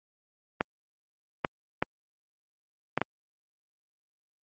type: clicks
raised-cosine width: 0.5 ms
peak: -9 dBFS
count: 5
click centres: 0.609 / 1.448 / 1.825 / 2.976 / 3.016 s
effects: high-pass 100 Hz 12 dB/octave + Opus 48 kbps